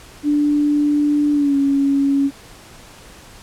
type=tone with pitch glide; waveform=sine; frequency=293.7 to 278 Hz; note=D4 to C#4; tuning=0 to +5 cents; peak=-13 dBFS; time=0.23-2.31 s; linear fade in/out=50 ms; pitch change=-95 cents; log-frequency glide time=1.33-1.56 s; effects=pink hiss -42 dBFS RMS until 3.42 s + low-pass 11000 Hz 12 dB/octave